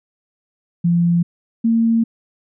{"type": "tone pair in turn", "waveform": "sine", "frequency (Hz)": [171.7, 228.3], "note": ["F3", "A#3"], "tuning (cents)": [-29, -36], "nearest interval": "perfect fourth", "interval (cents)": 493, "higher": "second", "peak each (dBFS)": -12, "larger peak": "neither", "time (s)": [[0.84, 1.23], [1.64, 2.04]], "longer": "second", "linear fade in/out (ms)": 10, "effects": []}